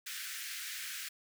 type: high-pass noise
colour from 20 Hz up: pink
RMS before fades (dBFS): -42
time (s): 0.06-1.09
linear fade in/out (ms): 10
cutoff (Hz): 1500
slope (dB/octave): 48
effects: none